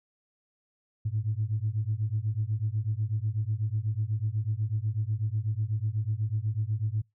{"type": "beating tone pair", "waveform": "sine", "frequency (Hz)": [103.83, 111.93], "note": ["G#2", "A2"], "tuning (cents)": [0, 30], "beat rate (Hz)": 8.1, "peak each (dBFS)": -29, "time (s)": [1.05, 7.02], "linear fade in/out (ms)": 10, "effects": ["noise-tail reverb RT60 0.2 s tail -26 dB re dry", "tanh soft clip ceiling -19 dBFS"]}